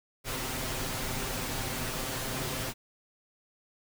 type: noise with comb filter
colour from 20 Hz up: pink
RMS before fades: -34 dBFS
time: 0.24-2.74 s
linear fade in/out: 50 ms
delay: 7.7 ms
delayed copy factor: +0.65
effects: none